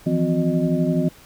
sine tone cluster, 161.4 / 173.3 / 256.8 / 360.5 / 614 Hz, E3 / F3 / C4 / F#4 / D#5, -36 / -13 / -32 / -45 / -23 cents, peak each -23 / -22 / -22 / -27 / -27 dBFS, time 0.06-1.09 s, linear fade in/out 10 ms, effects pink hiss -48 dBFS RMS until 1.25 s

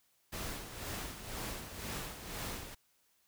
pink noise with tremolo, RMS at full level -40 dBFS, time 0.32-2.75 s, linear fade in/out 10 ms, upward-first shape sine, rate 2 Hz, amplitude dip 60%, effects white hiss -73 dBFS RMS until 3.27 s

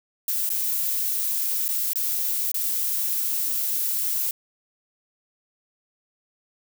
violet noise with dropouts, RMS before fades -25 dBFS, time 0.28-4.31 s, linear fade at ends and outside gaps 2 ms, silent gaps 0.492-0.501 / 1.682-1.688 / 1.933-1.957 / 2.517-2.543 s, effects none

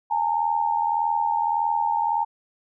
sine tone pair together, 830.6 / 912.3 Hz, G#5 / A#5, 0 / -38 cents, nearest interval major second, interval 162 cents, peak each -24 / -22 dBFS, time 0.1-2.25 s, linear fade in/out 20 ms, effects none

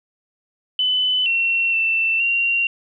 sine tone with pitch steps, 3012 / 2720 / 2676 / 2758 Hz, F#7 / F7 / E7 / F7, +30 / -46 / +25 / -22 cents, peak -16 dBFS, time 0.79-2.67 s, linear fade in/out 2 ms, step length 470 ms, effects none

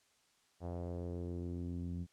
sawtooth tone with low-pass filter sweep, 87.31 Hz, F2, in tune, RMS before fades -41 dBFS, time 0.6-2.07 s, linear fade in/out 50 ms, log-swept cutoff 720 to 200 Hz, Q 2.2, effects white hiss -72 dBFS RMS until 2.12 s + low-pass 8000 Hz 12 dB/octave

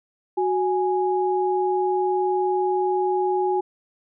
sine tone pair together, 370 / 830.6 Hz, F#4 / G#5, 0 / 0 cents, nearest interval octave + major second, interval 1400 cents, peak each -21 / -23 dBFS, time 0.37-3.61 s, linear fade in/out 10 ms, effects none

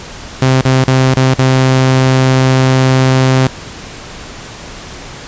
sawtooth tone with dropouts, 130.81 Hz, C3, in tune, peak -3 dBFS, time 0.42-3.47 s, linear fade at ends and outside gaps 2 ms, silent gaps 0.613-0.652 / 0.839-0.879 / 1.142-1.168 / 1.341-1.387 s, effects pink hiss -29 dBFS RMS until 5.27 s + resampled to 16000 Hz

